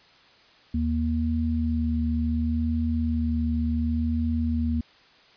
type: tone pair together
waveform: sine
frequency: 78.47 / 236.1 Hz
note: D#2 / A#3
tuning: +15 / +22 cents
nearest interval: octave + perfect fifth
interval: 1907 cents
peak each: -25 dBFS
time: 0.74-4.81 s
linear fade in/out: 5 ms
effects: white hiss -55 dBFS RMS until 5.36 s + resampled to 11025 Hz